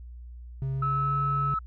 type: tone with pitch glide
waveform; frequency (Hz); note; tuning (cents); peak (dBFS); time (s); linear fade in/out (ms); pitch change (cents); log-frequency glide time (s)
triangle; 133.9 to 139.26; C3 to C#3; +40 to +8; -25; 0.62-1.54; 0; +68; 0.72-1.12
type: tone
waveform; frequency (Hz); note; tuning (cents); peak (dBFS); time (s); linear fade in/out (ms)
sine; 1300; E6; -24; -25; 0.82-1.59; 5
effects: tanh soft clip ceiling -15 dBFS + added 60 Hz sine -40 dBFS peak until 1.66 s